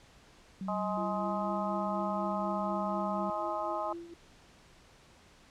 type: tone with pitch glide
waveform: sine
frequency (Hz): 190 to 196.02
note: F#3 to G3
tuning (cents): +46 to 0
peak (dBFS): -35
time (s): 0.61-3.3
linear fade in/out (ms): 2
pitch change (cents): +54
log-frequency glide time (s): 1.03-1.41
type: harmonic tone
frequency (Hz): 209.6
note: G#3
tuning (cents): +16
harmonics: 3 / 4 / 5 / 6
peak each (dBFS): -36 / -37 / -38 / -39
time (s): 0.68-3.93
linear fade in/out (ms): 5
type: tone with tremolo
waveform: sine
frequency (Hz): 339.8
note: F4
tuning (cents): -47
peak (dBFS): -38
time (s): 0.97-4.14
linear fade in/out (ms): 5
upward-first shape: triangle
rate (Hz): 4.1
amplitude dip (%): 75
effects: pink hiss -59 dBFS RMS until 5.5 s + low-pass 7000 Hz 12 dB/octave